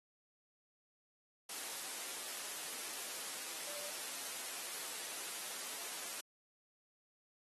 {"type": "tone in noise", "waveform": "sine", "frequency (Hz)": 587.3, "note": "D5", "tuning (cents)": 0, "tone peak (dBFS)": -52, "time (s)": [3.67, 3.9], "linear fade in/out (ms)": 5, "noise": "white", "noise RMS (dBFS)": -44, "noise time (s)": [1.49, 6.21], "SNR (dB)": -11, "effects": ["high-pass 300 Hz 12 dB/octave", "AAC 32 kbps"]}